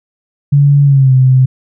sine tone with pitch glide, 142.5 to 129.92 Hz, C#3 to C3, +48 to -12 cents, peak -4 dBFS, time 0.52-1.46 s, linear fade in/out 10 ms, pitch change -160 cents, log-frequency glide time 0.84-1.13 s, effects none

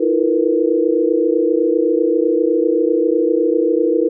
sine tone cluster, 318.5 / 346.3 / 455.4 / 487.7 Hz, D#4 / F4 / A#4 / B4, +41 / -15 / -40 / -22 cents, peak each -18 dBFS, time 0-4.09 s, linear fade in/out 10 ms, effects none

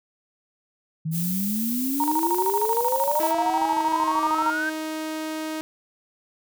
sine exponential sweep, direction up, 155.56 to 1588 Hz, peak -24 dBFS, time 1.05-4.7 s, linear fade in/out 10 ms
violet noise, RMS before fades -30 dBFS, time 1.11-3.34 s, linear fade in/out 50 ms
sine tone with tremolo, 932.3 Hz, A#5, in tune, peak -20 dBFS, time 2-4.53 s, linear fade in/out 2 ms, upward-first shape square, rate 13 Hz, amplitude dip 80%
sawtooth tone with pitch glide, 326.4 to 313.6 Hz, E4 to D#4, -17 to +14 cents, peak -24 dBFS, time 3.2-5.61 s, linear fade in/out 0 ms, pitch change -69 cents, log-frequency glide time 3.38-4.38 s
effects none

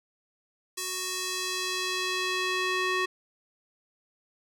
square tone with band-pass filter sweep, 370 Hz, F#4, in tune, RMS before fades -30 dBFS, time 0.77-3.06 s, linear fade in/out 10 ms, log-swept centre 8100 to 2000 Hz, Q 0.89, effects none

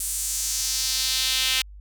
sawtooth tone with high-pass filter sweep, 260.1 Hz, C4, 10 cents flat, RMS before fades -25 dBFS, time 0-1.62 s, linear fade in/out 5 ms, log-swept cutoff 9000 to 2900 Hz, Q 1.9, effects added 50 Hz sine -40 dBFS peak until 1.8 s

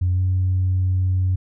sine tone with pitch glide, 90.4 to 92.57 Hz, F#2 to F#2, -40 to +1 cents, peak -15 dBFS, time 0.01-1.36 s, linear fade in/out 10 ms, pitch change +41 cents, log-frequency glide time 0.14-0.19 s, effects tanh soft clip ceiling -13 dBFS

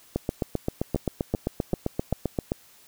two click trains, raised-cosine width 2 ms, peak -13 / -11 dBFS, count 4 / 19, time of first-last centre 0.96-2.127 / 0.16-2.519 s, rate 2.57 / 7.63 Hz, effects white hiss -55 dBFS RMS until 2.87 s

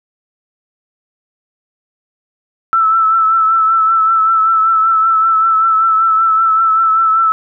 sine tone with vibrato, 1321 Hz, E6, 3 cents sharp, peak -8 dBFS, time 2.73-7.32 s, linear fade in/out 0 ms, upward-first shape triangle, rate 5.2 Hz, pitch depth 38 cents each way, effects none

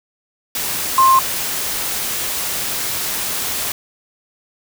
sine tone in noise, 1057 Hz, C6, 17 cents sharp, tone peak -8 dBFS, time 0.98-1.19 s, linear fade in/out 2 ms, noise white, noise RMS -22 dBFS, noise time 0.55-3.72 s, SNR +11 dB, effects none

